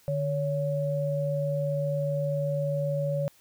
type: tone pair together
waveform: sine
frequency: 148.7 / 562.1 Hz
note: D3 / C#5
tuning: +22 / +24 cents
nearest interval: octave + major seventh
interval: 2302 cents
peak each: -28 dBFS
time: 0.08-3.28 s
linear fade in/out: 0 ms
effects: white hiss -60 dBFS RMS until 3.4 s